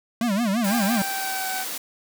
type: tone with vibrato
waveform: square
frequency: 215.6 Hz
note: A3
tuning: 35 cents flat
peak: -21 dBFS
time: 0.21-1.02 s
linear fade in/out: 2 ms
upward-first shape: sine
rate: 5.9 Hz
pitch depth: 210 cents each way
type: tone with pitch glide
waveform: 25% pulse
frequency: 799 to 759.4 Hz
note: G5 to F#5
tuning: +33 to +45 cents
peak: -24 dBFS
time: 0.64-1.66 s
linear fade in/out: 50 ms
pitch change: -88 cents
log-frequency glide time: 0.74-1.46 s
type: high-pass noise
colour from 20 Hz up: white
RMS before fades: -31 dBFS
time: 0.64-1.78 s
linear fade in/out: 5 ms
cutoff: 200 Hz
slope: 24 dB/octave
effects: none